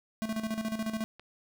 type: tone with tremolo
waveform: square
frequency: 220 Hz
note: A3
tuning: in tune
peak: -30 dBFS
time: 0.22-1.04 s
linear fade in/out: 0 ms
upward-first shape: square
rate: 14 Hz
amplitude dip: 65%
type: click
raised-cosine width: 0.3 ms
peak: -33 dBFS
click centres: 1.196 s
effects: none